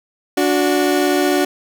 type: tone pair together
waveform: 30% pulse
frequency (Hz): 290.8 / 366.8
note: D4 / F#4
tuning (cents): -17 / -15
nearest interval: major third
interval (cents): 402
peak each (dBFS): -14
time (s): 0.37-1.45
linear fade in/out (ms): 5
effects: none